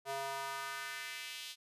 square tone with high-pass filter sweep, 136.8 Hz, C#3, 23 cents flat, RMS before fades -42 dBFS, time 0.05-1.56 s, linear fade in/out 50 ms, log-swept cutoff 600 to 3500 Hz, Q 1.9, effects resampled to 32000 Hz

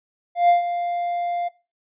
triangle tone with ADSR envelope, 698.5 Hz, F5, in tune, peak -9 dBFS, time 0.35-1.49 s, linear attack 140 ms, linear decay 130 ms, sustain -11 dB, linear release 17 ms, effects noise-tail reverb RT60 0.3 s tail -19 dB re dry + resampled to 8000 Hz

